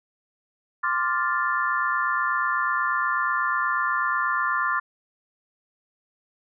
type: chord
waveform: sine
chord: D minor seventh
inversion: third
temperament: equal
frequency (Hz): 1046.5 / 1174.7 / 1396.9 / 1760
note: C6 / D6 / F6 / A6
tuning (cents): 0 / 0 / 0 / 0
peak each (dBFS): -27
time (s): 0.83-4.8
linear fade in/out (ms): 10
effects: none